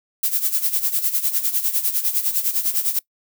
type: noise with tremolo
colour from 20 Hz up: violet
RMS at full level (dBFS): -18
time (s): 0.23-2.99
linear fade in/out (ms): 5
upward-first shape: sine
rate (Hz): 9.9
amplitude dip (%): 75
effects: noise-tail reverb RT60 0.1 s tail -23 dB re dry